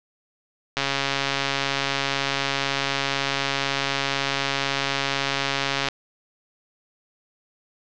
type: click train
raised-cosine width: 0.2 ms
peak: -5 dBFS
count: 707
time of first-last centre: 0.77-5.886 s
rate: 138 Hz
effects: low-pass 5000 Hz 12 dB/octave